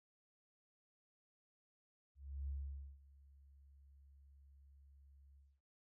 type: tone with ADSR envelope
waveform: sine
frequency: 69.3 Hz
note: C#2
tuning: in tune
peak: -40 dBFS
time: 2.15-5.61 s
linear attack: 330 ms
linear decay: 500 ms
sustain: -22 dB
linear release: 240 ms
effects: noise-tail reverb RT60 0.1 s tail -21 dB re dry